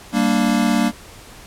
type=chord; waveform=square; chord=G minor; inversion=none; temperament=equal; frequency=196 / 233.1 / 293.7 Hz; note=G3 / Bb3 / D4; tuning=0 / 0 / 0 cents; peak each=-21 / -18 / -22 dBFS; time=0.12-0.92 s; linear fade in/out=50 ms; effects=pink hiss -41 dBFS RMS until 1.46 s + low-pass 12000 Hz 12 dB/octave